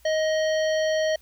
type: harmonic tone with a mistuned harmonic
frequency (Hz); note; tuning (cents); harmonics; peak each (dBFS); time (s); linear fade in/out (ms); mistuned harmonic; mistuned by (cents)
627; D#5; +13; 1 / 3 / 5 / 7 / 9; -21 / -31 / -35 / -38 / -40; 0.05-1.16; 5; 9; +27
effects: added 60 Hz sine -55 dBFS peak until 1.21 s + white hiss -59 dBFS RMS until 1.21 s